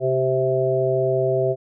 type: harmonic tone with a mistuned harmonic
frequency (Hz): 130.81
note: C3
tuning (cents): 0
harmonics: 1 / 3 / 4 / 5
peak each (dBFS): -25 / -21 / -25 / -22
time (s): 0-1.56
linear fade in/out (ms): 50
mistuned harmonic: 3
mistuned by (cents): -15
effects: none